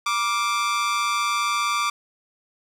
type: tone with amplitude modulation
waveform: sawtooth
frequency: 1174.7 Hz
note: D6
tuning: in tune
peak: -14 dBFS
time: 0.06-1.9 s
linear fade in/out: 5 ms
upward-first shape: sine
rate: 215 Hz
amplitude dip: 65%
effects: low-pass 8000 Hz 12 dB/octave + 8-bit